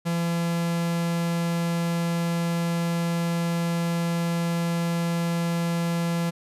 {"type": "tone", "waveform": "45% pulse", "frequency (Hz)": 169.5, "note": "E3", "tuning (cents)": 49, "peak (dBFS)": -23, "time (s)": [0.05, 6.31], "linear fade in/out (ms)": 20, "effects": ["resampled to 32000 Hz"]}